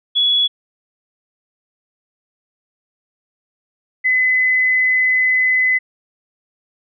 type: tone pair in turn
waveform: sine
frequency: 3383 / 2021 Hz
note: G#7 / B6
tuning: +31 / +39 cents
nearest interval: major sixth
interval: 892 cents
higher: first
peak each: -12 dBFS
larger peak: neither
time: 0.15-0.48 / 4.04-5.79 s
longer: second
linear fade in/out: 20 ms
effects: none